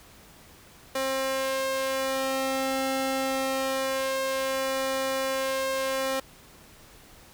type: tone with flanger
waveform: sawtooth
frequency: 266.2 Hz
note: C4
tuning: 30 cents sharp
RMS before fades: -28 dBFS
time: 0.95-6.2 s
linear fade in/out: 5 ms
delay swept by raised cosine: 1.7 to 2.29 ms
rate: 0.25 Hz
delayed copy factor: +0.85
effects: pink hiss -52 dBFS RMS until 7.33 s